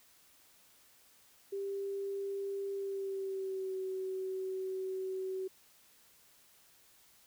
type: tone with pitch glide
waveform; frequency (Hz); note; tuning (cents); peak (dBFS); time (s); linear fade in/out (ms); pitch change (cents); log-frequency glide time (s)
sine; 395.4 to 377.8; G4 to F#4; +15 to +36; -35; 1.52-5.48; 10; -79; 2.73-3.77
effects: white hiss -64 dBFS RMS until 7.26 s